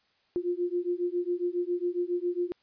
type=beating tone pair; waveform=sine; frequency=349.2 / 356.5 Hz; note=F4 / F4; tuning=0 / +36 cents; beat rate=7.3 Hz; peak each=-30 dBFS; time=0.36-2.52 s; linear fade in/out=0 ms; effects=white hiss -69 dBFS RMS until 2.62 s + resampled to 11025 Hz